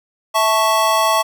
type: chord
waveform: square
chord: A major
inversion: second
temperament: equal with one note detuned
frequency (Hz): 655.1 / 880 / 1108.7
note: E5 / A5 / C#6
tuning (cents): -11 / 0 / 0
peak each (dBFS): -19 / -19 / -17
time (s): 0.34-1.23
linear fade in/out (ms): 20
effects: none